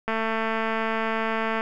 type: click train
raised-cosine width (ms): 0.5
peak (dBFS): -12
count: 342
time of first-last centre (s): 0.08-1.609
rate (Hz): 223
effects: none